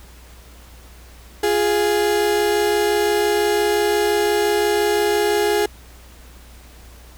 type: tone pair together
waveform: 35% pulse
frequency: 349.5 / 415.3 Hz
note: F4 / G#4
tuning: +1 / 0 cents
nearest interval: minor third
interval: 299 cents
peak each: -21 / -15 dBFS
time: 1.43-5.66 s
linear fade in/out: 5 ms
effects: added 60 Hz sine -42 dBFS peak until 7.17 s + pink hiss -47 dBFS RMS until 7.17 s